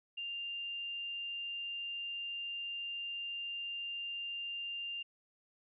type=tone; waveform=sine; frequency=2794 Hz; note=F7; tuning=in tune; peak=-38 dBFS; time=0.17-5.03 s; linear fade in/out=10 ms; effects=none